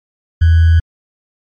sine tone with sample-and-hold, 82.41 Hz, E2, in tune, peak -5 dBFS, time 0.41-0.8 s, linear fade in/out 10 ms, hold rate 1575 Hz, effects low-pass 3000 Hz 12 dB/octave + MP3 48 kbps

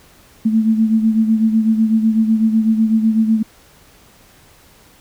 sine beating tone pair, 220 / 228 Hz, A3 / A#3, 0 / -38 cents, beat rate 8 Hz, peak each -12 / -19 dBFS, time 0.45-3.43 s, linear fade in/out 10 ms, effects pink hiss -48 dBFS RMS until 5 s

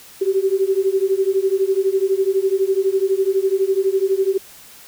sine beating tone pair, 380 / 392 Hz, F#4 / G4, +46 / 0 cents, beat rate 12 Hz, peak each -18 dBFS, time 0.21-4.38 s, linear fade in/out 10 ms, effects white hiss -43 dBFS RMS until 4.87 s

